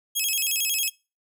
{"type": "tone with vibrato", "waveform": "10% pulse", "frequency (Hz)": 2908, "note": "F#7", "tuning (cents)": -31, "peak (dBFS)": -15, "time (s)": [0.15, 0.9], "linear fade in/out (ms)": 20, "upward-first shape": "square", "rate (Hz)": 11, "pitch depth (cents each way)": 210, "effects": ["noise-tail reverb RT60 0.3 s tail -24 dB re dry"]}